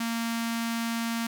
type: tone with notch filter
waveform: sawtooth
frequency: 230.5 Hz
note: A#3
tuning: 19 cents flat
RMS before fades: -30 dBFS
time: 0-1.27 s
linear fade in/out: 5 ms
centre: 470 Hz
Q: 0.61
effects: none